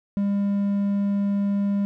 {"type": "tone", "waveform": "triangle", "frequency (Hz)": 200.8, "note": "G3", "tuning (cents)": 42, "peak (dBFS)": -18, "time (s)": [0.17, 1.85], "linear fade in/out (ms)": 0, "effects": []}